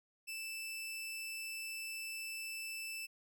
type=tone with amplitude modulation; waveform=sawtooth; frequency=2644 Hz; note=E7; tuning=5 cents sharp; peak=-37 dBFS; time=0.27-3.07 s; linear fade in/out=20 ms; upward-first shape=sine; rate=260 Hz; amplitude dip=25%; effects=none